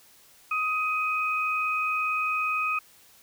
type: tone pair together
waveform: sine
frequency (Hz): 1255.5 / 2511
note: D#6 / D#7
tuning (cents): +15 / +15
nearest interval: octave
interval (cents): 1200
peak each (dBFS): -27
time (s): 0.51-2.79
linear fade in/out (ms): 5
effects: white hiss -56 dBFS RMS until 3.22 s